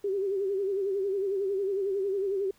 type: tone with vibrato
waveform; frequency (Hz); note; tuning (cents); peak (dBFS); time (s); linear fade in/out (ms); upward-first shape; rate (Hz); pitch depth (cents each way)
sine; 392; G4; 0; -26; 0.04-2.51; 5; sine; 11; 72
effects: pink hiss -63 dBFS RMS until 2.58 s